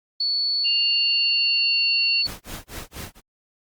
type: tone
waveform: sine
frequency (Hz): 4435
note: C#8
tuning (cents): 0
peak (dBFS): -20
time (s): 0.2-2.27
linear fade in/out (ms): 5
type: tone with pitch glide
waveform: sine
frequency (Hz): 2794 to 2759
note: F7 to F7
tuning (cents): 0 to -22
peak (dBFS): -21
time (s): 0.64-2.23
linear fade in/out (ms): 20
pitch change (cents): -22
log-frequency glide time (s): 0.83-2.01
type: noise with tremolo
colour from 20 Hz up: pink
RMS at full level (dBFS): -33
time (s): 2.24-3.21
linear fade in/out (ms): 50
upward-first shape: sine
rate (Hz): 4.2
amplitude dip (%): 100
effects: Opus 32 kbps